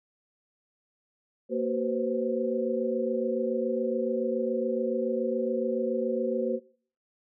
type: tone cluster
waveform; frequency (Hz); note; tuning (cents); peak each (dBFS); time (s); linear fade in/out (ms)
sine; 233.6 / 378.1 / 497.9 / 525; A#3 / F#4 / B4 / C5; +4 / +38 / +14 / +6; -31; 1.49-6.6; 50
effects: noise-tail reverb RT60 0.5 s tail -22 dB re dry